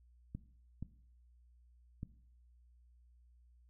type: clicks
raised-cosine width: 5 ms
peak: -29 dBFS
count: 3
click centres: 0.35 / 0.826 / 2.031 s
effects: noise-tail reverb RT60 0.6 s tail -17 dB re dry + added 60 Hz sine -62 dBFS peak until 3.69 s